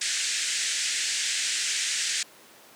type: band-pass noise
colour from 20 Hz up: white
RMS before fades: -28 dBFS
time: 0.01-2.23 s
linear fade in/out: 5 ms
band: 1600 to 8400 Hz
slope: 48 dB/octave
effects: pink hiss -51 dBFS RMS until 2.75 s + high-pass 300 Hz 12 dB/octave